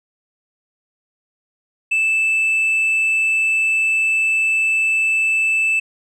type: tone with tanh clipping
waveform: sine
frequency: 2635 Hz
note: E7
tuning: 1 cent flat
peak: -15 dBFS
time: 1.91-5.8 s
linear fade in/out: 10 ms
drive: 2 dB
effects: none